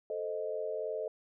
sine chord, A diminished, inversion none, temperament equal, 440 / 523.3 / 622.3 Hz, A4 / C5 / Eb5, 0 / 0 / 0 cents, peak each -37 / -40 / -37 dBFS, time 0.1-1.08 s, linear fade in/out 2 ms, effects none

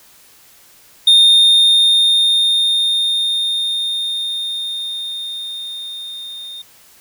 triangle tone with level ramp, 3654 Hz, A#7, 35 cents flat, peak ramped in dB -4 to -27 dBFS, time 1.07-6.62 s, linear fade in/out 5 ms, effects white hiss -47 dBFS RMS until 7 s

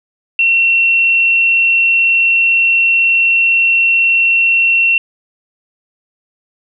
sine tone with frequency modulation, 2719 Hz, F7, 47 cents flat, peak -8 dBFS, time 0.39-4.98 s, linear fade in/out 2 ms, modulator 89.8 Hz, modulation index 0.25, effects none

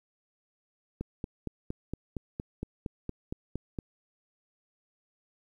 click train, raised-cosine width 3 ms, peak -21 dBFS, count 13, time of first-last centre 1.01-3.788 s, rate 4.32 Hz, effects 10-bit

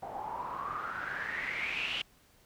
white noise with low-pass filter sweep, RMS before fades -37 dBFS, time 0.02-2.02 s, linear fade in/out 5 ms, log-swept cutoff 730 to 3000 Hz, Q 8.3, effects pink hiss -64 dBFS RMS until 2.45 s

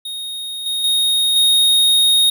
square tone with level steps, 3727 Hz, A#7, 1 cent flat, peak -25 / -19 / -14 / -11 dBFS, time 0.05-2.3 s, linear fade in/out 5 ms, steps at 0.66 / 0.84 / 1.36 s, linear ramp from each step 2 ms, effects none

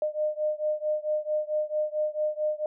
sine beating tone pair, 607 / 611.5 Hz, D#5 / D#5, -43 / -30 cents, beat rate 4.5 Hz, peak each -28 / -29 dBFS, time 0.02-2.66 s, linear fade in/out 2 ms, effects none

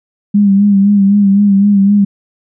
sine tone with vibrato, 200.5 Hz, G3, 39 cents sharp, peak -5 dBFS, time 0.34-2.05 s, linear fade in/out 10 ms, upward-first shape sine, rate 3.9 Hz, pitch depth 47 cents each way, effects none

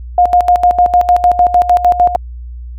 sine tone with tremolo, 712 Hz, F5, 33 cents sharp, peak -4 dBFS, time 0.18-2.16 s, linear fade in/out 2 ms, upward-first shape square, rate 6.6 Hz, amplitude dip 75%, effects added 60 Hz sine -24 dBFS peak until 2.78 s

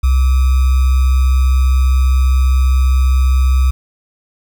sine tone with sample-and-hold, 65 Hz, C2, 11 cents flat, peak -8 dBFS, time 0.03-3.71 s, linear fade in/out 10 ms, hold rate 1225 Hz, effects none

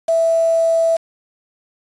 sine tone with quantisation, 659.3 Hz, E5, in tune, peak -12 dBFS, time 0.08-0.97 s, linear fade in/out 10 ms, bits 5, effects resampled to 22050 Hz

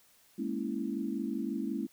sine chord, A# half-diminished seventh, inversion third, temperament equal, 207.7 / 233.1 / 277.2 / 329.6 Hz, G#3 / A#3 / C#4 / E4, 0 / 0 / 0 / 0 cents, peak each -37 / -37 / -37 / -38 dBFS, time 0.38-1.87 s, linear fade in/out 10 ms, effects white hiss -64 dBFS RMS until 1.92 s

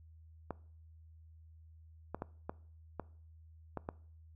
clicks, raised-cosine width 1 ms, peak -24 dBFS, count 7, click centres 0.507 / 2.146 / 2.221 / 2.495 / 2.997 / 3.773 / 3.889 s, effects noise-tail reverb RT60 0.5 s tail -21 dB re dry + added 80 Hz sine -55 dBFS peak until 4.35 s

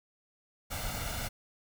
pink noise with comb filter, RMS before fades -36 dBFS, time 0.7-1.29 s, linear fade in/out 20 ms, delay 1.4 ms, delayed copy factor +0.65, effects none

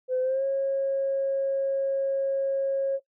sine tone with pitch glide, 511 to 544.5 Hz, C5 to C#5, -41 to -31 cents, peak -22 dBFS, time 0.08-3 s, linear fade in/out 50 ms, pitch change +110 cents, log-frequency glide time 0.21-0.44 s, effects noise-tail reverb RT60 0.1 s tail -22 dB re dry + tanh soft clip ceiling -18 dBFS

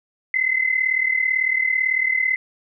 sine tone pair together, 2039 / 2077 Hz, C7 / C7, -45 / -13 cents, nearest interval unison, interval 32 cents, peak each -19 / -22 dBFS, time 0.34-2.36 s, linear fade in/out 2 ms, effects none

